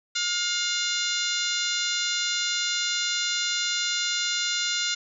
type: harmonic tone with a mistuned harmonic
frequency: 710 Hz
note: F5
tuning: 28 cents sharp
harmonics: 2 / 3 / 4 / 5 / 6 / 7 / 8 / 9 / 10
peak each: -32 / -34 / -33 / -30 / -31 / -36 / -36 / -36 / -35 dBFS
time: 0.15-4.95 s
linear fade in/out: 10 ms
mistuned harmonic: 6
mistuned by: -64 cents
effects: none